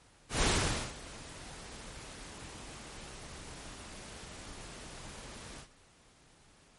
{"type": "noise with ADSR envelope", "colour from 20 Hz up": "pink", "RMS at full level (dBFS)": -27, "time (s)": [0.29, 5.68], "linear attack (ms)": 140, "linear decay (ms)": 500, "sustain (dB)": -20, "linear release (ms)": 85, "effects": ["pink hiss -62 dBFS RMS until 6.78 s", "MP3 48 kbps"]}